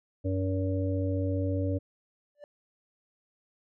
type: harmonic tone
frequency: 94.8 Hz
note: F#2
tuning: 43 cents sharp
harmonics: 1 / 3 / 5 / 6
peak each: -28 / -32 / -37 / -36 dBFS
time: 0.24-1.79 s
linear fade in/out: 20 ms
type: tone with exponential growth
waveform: triangle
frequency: 585 Hz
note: D5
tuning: 7 cents flat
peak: -37 dBFS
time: 2.35-2.44 s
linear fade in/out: 1 ms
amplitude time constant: 19 ms
effects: none